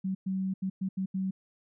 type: tone bursts at uneven times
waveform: sine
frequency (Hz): 190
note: F#3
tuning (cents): +46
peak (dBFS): -28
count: 6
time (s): 0.04-0.15 / 0.26-0.54 / 0.62-0.7 / 0.81-0.89 / 0.97-1.06 / 1.14-1.31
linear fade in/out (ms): 10
effects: none